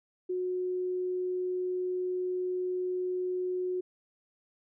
sine tone, 365 Hz, F#4, 24 cents flat, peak -29 dBFS, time 0.29-3.81 s, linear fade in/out 10 ms, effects none

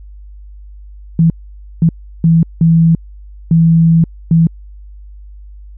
sine tone bursts at uneven times, 164.7 Hz, E3, 1 cent flat, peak -5 dBFS, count 6, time 1.19-1.3 / 1.82-1.89 / 2.24-2.43 / 2.61-2.95 / 3.51-4.04 / 4.31-4.47 s, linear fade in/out 2 ms, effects added 50 Hz sine -31 dBFS peak until 5.77 s

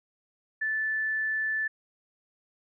sine tone, 1752 Hz, A6, 8 cents flat, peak -26 dBFS, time 0.61-1.68 s, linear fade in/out 10 ms, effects none

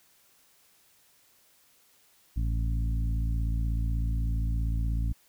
harmonic tone with a mistuned harmonic, 55.9 Hz, A1, 28 cents sharp, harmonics 1 / 2 / 3 / 4 / 5, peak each -26 / -33 / -40 / -44 / -45 dBFS, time 2.36-5.13 s, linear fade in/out 10 ms, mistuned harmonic 1, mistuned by -24 cents, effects white hiss -63 dBFS RMS until 5.28 s

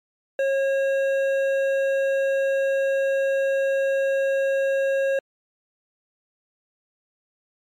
triangle tone with hard clipping, 544 Hz, C#5, 33 cents flat, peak -21 dBFS, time 0.39-5.19 s, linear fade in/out 2 ms, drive 13 dB, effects MP3 96 kbps

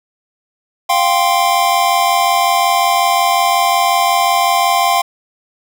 square chord, F suspended second, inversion none, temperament equal, 698.5 / 784 / 1046.5 Hz, F5 / G5 / C6, 0 / 0 / 0 cents, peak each -16 dBFS, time 0.89-5.02 s, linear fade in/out 10 ms, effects none

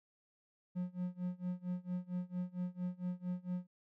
triangle tone with tremolo, 179.8 Hz, F#3, 49 cents flat, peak -32 dBFS, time 0.75-3.67 s, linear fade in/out 20 ms, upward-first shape sine, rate 4.4 Hz, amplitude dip 95%, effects none

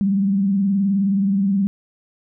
sine tone with vibrato, 196.8 Hz, G3, 7 cents sharp, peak -15 dBFS, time 0.01-1.67 s, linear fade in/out 0 ms, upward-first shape sine, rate 19 Hz, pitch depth 69 cents each way, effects none

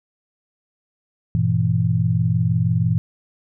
sine chord, E diminished, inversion first, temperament just, 98.89 / 118.67 / 164.81 Hz, G2 / Bb2 / E3, +16 / +31 / 0 cents, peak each -22 / -19 / -20 dBFS, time 1.35-2.98 s, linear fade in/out 0 ms, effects none

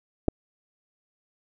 clicks, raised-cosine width 2 ms, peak -15 / -8 dBFS, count 2, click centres 0.281 / 0.284 s, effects none

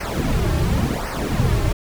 brown noise with flanger, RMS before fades -20 dBFS, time 0-1.73 s, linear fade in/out 10 ms, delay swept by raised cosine 0.27 to 4.17 ms, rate 0.92 Hz, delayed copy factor -0.8, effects none

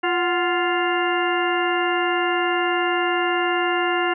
harmonic tone with a mistuned harmonic, 349.2 Hz, F4, in tune, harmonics 1 / 2 / 3 / 4 / 5 / 6 / 8, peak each -23 / -25 / -27 / -27 / -28 / -30 / -29 dBFS, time 0.03-4.14 s, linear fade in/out 10 ms, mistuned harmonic 2, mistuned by +85 cents, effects none

